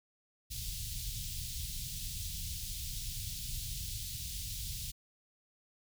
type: band-stop noise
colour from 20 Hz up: pink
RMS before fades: -40 dBFS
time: 0.5-4.92 s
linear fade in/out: 20 ms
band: 130 to 3400 Hz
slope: 24 dB/octave
effects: none